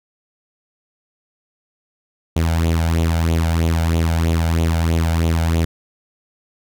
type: tone with flanger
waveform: sawtooth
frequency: 82.41 Hz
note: E2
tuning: in tune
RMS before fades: -17 dBFS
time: 2.36-5.65 s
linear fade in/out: 5 ms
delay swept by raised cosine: 0.29 to 1.39 ms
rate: 3.1 Hz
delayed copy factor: +0.65
effects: none